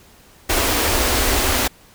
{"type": "band-stop noise", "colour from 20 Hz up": "pink", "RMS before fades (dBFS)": -18, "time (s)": [0.49, 1.68], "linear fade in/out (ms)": 10, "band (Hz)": [100, 230], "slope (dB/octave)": 48, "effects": ["pink hiss -49 dBFS RMS until 1.94 s"]}